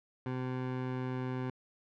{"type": "tone", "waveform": "20% pulse", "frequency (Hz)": 128, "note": "C3", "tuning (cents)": -38, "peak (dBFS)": -29, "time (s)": [0.26, 1.5], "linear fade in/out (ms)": 2, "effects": ["low-pass 2000 Hz 12 dB/octave"]}